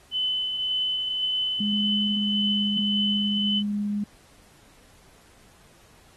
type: tone with tremolo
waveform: sine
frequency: 3022 Hz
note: F#7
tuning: 36 cents sharp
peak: -22 dBFS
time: 0.11-3.63 s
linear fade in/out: 50 ms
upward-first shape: triangle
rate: 1.8 Hz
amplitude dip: 40%
type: tone with pitch glide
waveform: sine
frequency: 207.7 to 206.1 Hz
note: G#3 to G#3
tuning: 0 to -13 cents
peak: -24 dBFS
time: 1.6-4.04 s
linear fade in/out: 5 ms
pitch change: -13 cents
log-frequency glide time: 2.1-2.48 s
effects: pink hiss -56 dBFS RMS until 6.16 s + AAC 32 kbps